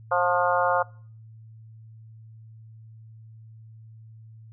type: harmonic tone with a mistuned harmonic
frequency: 177.7 Hz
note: F3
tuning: 30 cents sharp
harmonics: 3 / 4 / 5 / 6 / 7 / 8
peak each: -25 / -26 / -27 / -28 / -28 / -29 dBFS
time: 0.11-0.83 s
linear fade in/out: 10 ms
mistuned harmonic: 7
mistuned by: -24 cents
effects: noise-tail reverb RT60 0.5 s tail -24 dB re dry + added 111 Hz sine -44 dBFS peak until 4.52 s